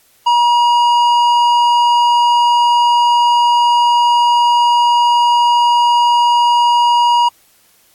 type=tone with tanh clipping; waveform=sine; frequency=956 Hz; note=A#5; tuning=43 cents sharp; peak=-10 dBFS; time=0.26-7.29 s; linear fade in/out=10 ms; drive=11 dB; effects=white hiss -52 dBFS RMS until 7.94 s + AAC 64 kbps